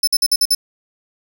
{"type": "tone bursts", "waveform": "sawtooth", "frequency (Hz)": 5274, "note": "E8", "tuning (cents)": 0, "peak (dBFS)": -9, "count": 6, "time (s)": [0.03, 0.549], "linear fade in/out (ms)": 5, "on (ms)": 44, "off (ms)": 51, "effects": ["8-bit"]}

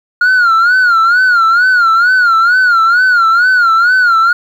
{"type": "tone with vibrato", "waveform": "sine", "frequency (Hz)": 1419, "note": "F6", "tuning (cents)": 27, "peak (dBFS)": -3, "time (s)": [0.21, 4.33], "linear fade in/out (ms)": 5, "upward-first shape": "sine", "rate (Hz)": 2.2, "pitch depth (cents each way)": 120, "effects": ["tanh soft clip ceiling -5 dBFS", "7-bit"]}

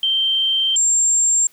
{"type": "tone pair in turn", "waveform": "sine", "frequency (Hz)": [3136, 7411], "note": ["G7", "A#8"], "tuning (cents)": [0, -11], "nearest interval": "octave + minor third", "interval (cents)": 1489, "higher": "second", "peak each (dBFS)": [-15, -13], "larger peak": "second", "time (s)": [[0.03, 0.76], [0.76, 1.47]], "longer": "first", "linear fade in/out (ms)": 2, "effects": ["white hiss -54 dBFS RMS until 1.52 s"]}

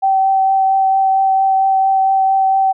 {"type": "tone with vibrato", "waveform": "sine", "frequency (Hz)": 771, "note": "G5", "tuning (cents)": -29, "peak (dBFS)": -10, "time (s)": [0.02, 2.73], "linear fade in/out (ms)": 20, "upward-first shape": "triangle", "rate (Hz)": 4.4, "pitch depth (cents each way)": 12, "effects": []}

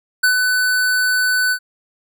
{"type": "tone with ADSR envelope", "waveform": "square", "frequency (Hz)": 1500, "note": "F#6", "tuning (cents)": 23, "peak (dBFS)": -11, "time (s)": [0.23, 1.59], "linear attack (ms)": 10, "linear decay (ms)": 99, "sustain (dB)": -4, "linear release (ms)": 74, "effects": []}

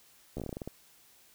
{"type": "slowing click train", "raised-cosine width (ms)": 2, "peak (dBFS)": -24, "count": 11, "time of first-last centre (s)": [0.37, 0.676], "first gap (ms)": 13, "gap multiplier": 1.18, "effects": ["white hiss -61 dBFS RMS until 1.34 s"]}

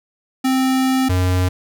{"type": "tone pair in turn", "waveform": "square", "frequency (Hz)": [261.6, 91.35], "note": ["C4", "F#2"], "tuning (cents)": [0, -22], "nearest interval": "octave + tritone", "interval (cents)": 1822, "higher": "first", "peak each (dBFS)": -15, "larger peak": "neither", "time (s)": [[0.44, 1.09], [1.09, 1.49]], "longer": "first", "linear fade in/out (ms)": 10, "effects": []}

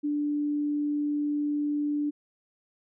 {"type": "tone", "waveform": "sine", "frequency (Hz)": 293.7, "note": "D4", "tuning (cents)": 0, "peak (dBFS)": -25, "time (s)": [0.03, 2.11], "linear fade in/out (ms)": 20, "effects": []}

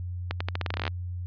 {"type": "accelerating click train", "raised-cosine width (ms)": 0.3, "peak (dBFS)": -13, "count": 15, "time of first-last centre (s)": [0.31, 0.878], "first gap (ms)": 95, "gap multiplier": 0.85, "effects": ["added 89 Hz sine -31 dBFS peak until 1.26 s", "resampled to 11025 Hz"]}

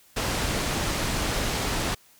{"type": "low-pass noise", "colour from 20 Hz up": "pink", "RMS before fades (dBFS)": -27, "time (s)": [0.16, 1.95], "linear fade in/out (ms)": 10, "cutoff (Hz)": 8900, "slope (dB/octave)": 12, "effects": ["white hiss -57 dBFS RMS until 2.19 s"]}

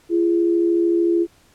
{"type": "tone pair together", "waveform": "sine", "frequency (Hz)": [340.6, 414], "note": ["F4", "G#4"], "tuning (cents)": [-43, -5], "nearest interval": "minor third", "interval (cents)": 338, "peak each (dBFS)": [-15, -24], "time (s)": [0.09, 1.27], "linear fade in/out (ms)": 50, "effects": ["pink hiss -55 dBFS RMS until 1.54 s", "low-pass 12000 Hz 12 dB/octave"]}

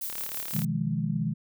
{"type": "noise with tremolo", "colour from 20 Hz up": "violet", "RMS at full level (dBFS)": -33, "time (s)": [0.01, 0.65], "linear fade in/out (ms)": 5, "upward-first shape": "sine", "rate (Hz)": 6.1, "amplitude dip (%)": 40}
{"type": "click train", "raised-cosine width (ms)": 0.2, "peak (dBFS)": -21, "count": 20, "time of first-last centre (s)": [0.1, 0.619], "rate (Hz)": 36.6}
{"type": "chord", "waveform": "sine", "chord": "F half-diminished seventh", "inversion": "second", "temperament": "just", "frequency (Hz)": [125.72, 157.15, 174.61, 209.5], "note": ["Cb3", "Eb3", "F3", "Ab3"], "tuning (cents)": [31, 18, 0, 15], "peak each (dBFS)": [-33, -29, -33, -31], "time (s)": [0.53, 1.34], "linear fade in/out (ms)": 20}
{"effects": []}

